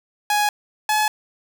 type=tone pair in turn; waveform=sawtooth; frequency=833 / 853 Hz; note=G#5 / G#5; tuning=+5 / +46 cents; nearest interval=unison; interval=41 cents; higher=second; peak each=-13 dBFS; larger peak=neither; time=0.3-0.49 / 0.89-1.08 s; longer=neither; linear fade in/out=2 ms; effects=none